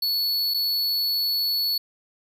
square tone with dropouts, 4416 Hz, C#8, 7 cents flat, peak -22 dBFS, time 0.02-1.78 s, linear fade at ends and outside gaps 5 ms, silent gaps 0.539-0.543 s, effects none

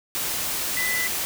sine tone in noise, 1995 Hz, B6, 17 cents sharp, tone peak -24 dBFS, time 0.77-1.07 s, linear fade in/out 0 ms, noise white, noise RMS -27 dBFS, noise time 0.15-1.25 s, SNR 0 dB, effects none

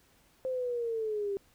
sine linear sweep, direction down, 523.3 to 392 Hz, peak -30 dBFS, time 0.45-1.37 s, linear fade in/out 0 ms, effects pink hiss -65 dBFS RMS until 1.54 s

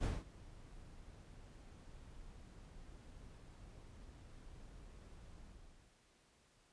brown noise with ADSR envelope, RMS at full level -34 dBFS, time 0-6 s, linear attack 35 ms, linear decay 200 ms, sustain -22 dB, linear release 630 ms, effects pink hiss -71 dBFS RMS until 6.72 s + resampled to 22050 Hz

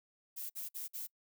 violet noise bursts, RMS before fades -42 dBFS, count 4, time 0.36-1.073 s, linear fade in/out 20 ms, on 140 ms, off 51 ms, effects noise-tail reverb RT60 0.1 s tail -26 dB re dry

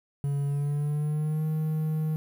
triangle tone with pitch glide, 141.5 to 156.1 Hz, C#3 to D#3, +36 to +6 cents, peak -23 dBFS, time 0.24-2.16 s, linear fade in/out 0 ms, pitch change +170 cents, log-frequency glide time 0.47-1.45 s, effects 9-bit

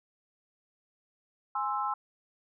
sine chord, Ab augmented, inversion none, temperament equal, 830.6 / 1046.5 / 1318.5 Hz, Ab5 / C6 / E6, 0 / 0 / 0 cents, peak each -33 dBFS, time 1.55-1.94 s, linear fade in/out 5 ms, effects none

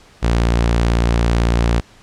sawtooth tone, 58 Hz, A#1, 8 cents flat, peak -9 dBFS, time 0.22-1.81 s, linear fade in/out 20 ms, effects pink hiss -47 dBFS RMS until 2.02 s + low-pass 7000 Hz 12 dB/octave

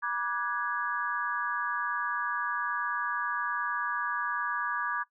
sine chord, G# half-diminished seventh, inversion first, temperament equal with one note detuned, 965.8 / 1174.7 / 1480 / 1661.2 Hz, B5 / D6 / F#6 / G#6, -39 / 0 / 0 / 0 cents, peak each -36 / -33 / -38 / -32 dBFS, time 0.02-5.04 s, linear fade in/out 20 ms, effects noise-tail reverb RT60 0.1 s tail -18 dB re dry

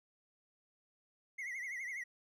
triangle tone with vibrato, 2047 Hz, C7, 38 cents flat, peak -38 dBFS, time 1.38-2.04 s, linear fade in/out 10 ms, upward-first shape triangle, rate 12 Hz, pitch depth 140 cents each way, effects none

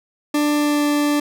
40% pulse tone with pitch glide, 295.5 to 293.1 Hz, D4 to D4, +11 to -3 cents, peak -15 dBFS, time 0.34-1.2 s, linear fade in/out 5 ms, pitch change -14 cents, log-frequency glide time 0.56-0.84 s, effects none

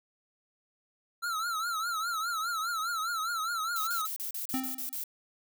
square tone with vibrato, 1341 Hz, E6, 29 cents sharp, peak -31 dBFS, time 1.22-4.07 s, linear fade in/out 20 ms, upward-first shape triangle, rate 4.9 Hz, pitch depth 130 cents each way
violet noise bursts, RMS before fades -36 dBFS, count 9, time 3.76-5.038 s, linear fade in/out 0 ms, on 110 ms, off 36 ms
square tone with exponential decay, 261.4 Hz, C4, 1 cent flat, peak -28 dBFS, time 4.54-5 s, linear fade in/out 0 ms, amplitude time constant 99 ms
effects none

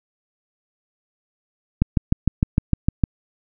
click train, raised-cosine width 5 ms, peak -3 dBFS, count 9, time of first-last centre 1.82-3.038 s, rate 6.57 Hz, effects none

